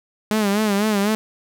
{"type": "tone with vibrato", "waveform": "sawtooth", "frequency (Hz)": 207.7, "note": "G#3", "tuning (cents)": 0, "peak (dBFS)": -13, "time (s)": [0.31, 1.15], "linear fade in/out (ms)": 0, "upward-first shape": "sine", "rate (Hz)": 4, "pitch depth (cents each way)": 90, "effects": []}